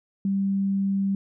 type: tone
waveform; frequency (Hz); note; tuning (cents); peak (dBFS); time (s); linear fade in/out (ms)
sine; 196; G3; 0; -21; 0.25-1.15; 2
effects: none